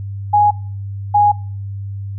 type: tone pair in turn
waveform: sine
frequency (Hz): 830.6 / 827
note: G#5 / G#5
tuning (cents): 0 / -8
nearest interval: unison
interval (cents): 8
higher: first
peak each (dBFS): -8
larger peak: neither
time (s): 0.33-0.51 / 1.14-1.32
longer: neither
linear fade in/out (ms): 10
effects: noise-tail reverb RT60 0.4 s tail -20 dB re dry + added 99 Hz sine -23 dBFS peak until 2.18 s